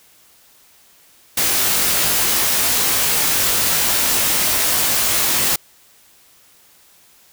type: noise with comb filter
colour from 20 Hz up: white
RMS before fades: -17 dBFS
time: 1.37-5.56 s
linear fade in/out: 5 ms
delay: 19 ms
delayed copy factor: +0.85
effects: white hiss -51 dBFS RMS until 7.32 s